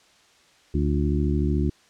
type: harmonic tone with a mistuned harmonic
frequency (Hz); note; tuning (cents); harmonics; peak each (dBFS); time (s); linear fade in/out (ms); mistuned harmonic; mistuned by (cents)
73.6; D2; +4; 1 / 2 / 3 / 4 / 5; -23 / -26 / -28 / -29 / -30; 0.74-1.7; 5; 5; -51
effects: white hiss -57 dBFS RMS until 1.89 s + low-pass 6000 Hz 12 dB/octave